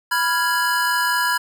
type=chord; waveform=square; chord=F diminished; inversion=second; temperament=equal; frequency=987.8 / 1396.9 / 1661.2 Hz; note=Cb6 / F6 / Ab6; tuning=0 / 0 / 0 cents; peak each=-22 / -25 / -22 dBFS; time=0.11-1.38 s; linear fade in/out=10 ms; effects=none